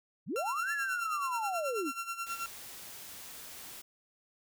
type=linear two-way sweep; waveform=sine; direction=up then down; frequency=110 to 1751 to 241.5 Hz; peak=-32 dBFS; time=0.26-1.92 s; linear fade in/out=50 ms; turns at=0.72 s
type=tone with tremolo; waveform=30% pulse; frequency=1365 Hz; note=F6; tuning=40 cents flat; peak=-31 dBFS; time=0.36-2.46 s; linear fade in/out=0 ms; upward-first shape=sine; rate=9.3 Hz; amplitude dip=75%
type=noise; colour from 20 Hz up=white; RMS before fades=-47 dBFS; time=2.26-3.82 s; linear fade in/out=10 ms
effects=none